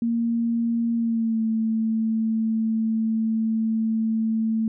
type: tone with pitch glide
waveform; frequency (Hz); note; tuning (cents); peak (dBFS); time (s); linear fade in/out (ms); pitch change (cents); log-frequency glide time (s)
sine; 232.2 to 222.4; A#3 to A3; -7 to +19; -20; 0.02-4.68; 2; -74; 0.95-1.42
effects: none